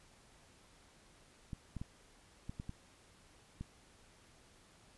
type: clicks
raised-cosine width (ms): 5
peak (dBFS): -30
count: 7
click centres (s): 1.532 / 1.767 / 1.815 / 2.495 / 2.599 / 2.694 / 3.61
effects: pink hiss -64 dBFS RMS until 4.97 s + resampled to 24000 Hz